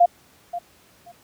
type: tone with echo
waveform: sine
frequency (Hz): 698.5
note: F5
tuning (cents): 0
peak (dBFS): -10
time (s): 0-0.06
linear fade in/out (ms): 10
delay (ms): 530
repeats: 2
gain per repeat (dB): -15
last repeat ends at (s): 1.12
effects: pink hiss -55 dBFS RMS until 1.23 s + high-pass 80 Hz 12 dB/octave